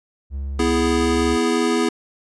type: tone with pitch glide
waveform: triangle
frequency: 68.9 to 71.25 Hz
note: C#2 to C#2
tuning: -10 to +48 cents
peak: -22 dBFS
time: 0.3-1.38 s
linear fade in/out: 50 ms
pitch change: +58 cents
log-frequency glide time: 0.75-1.1 s
type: chord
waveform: square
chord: E major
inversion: second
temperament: equal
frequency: 246.9 / 329.6 / 415.3 Hz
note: B3 / E4 / G#4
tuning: 0 / 0 / 0 cents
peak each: -22 dBFS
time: 0.59-1.89 s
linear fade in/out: 5 ms
effects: resampled to 22050 Hz